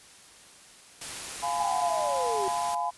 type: noise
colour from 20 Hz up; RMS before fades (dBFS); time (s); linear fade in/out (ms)
white; -37; 1.01-2.75; 5
type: chord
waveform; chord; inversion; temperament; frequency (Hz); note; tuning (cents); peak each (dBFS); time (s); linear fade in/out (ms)
sine; F diminished; none; just; 698.5 / 838.1 / 1005.8; F5 / Ab5 / Cb6; 0 / +16 / +31; -31; 1.42-2.91; 20
type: linear sweep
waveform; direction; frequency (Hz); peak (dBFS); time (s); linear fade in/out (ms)
sine; down; 830.6 to 372.8; -29; 1.6-2.48; 0
effects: white hiss -52 dBFS RMS until 2.97 s + resampled to 24000 Hz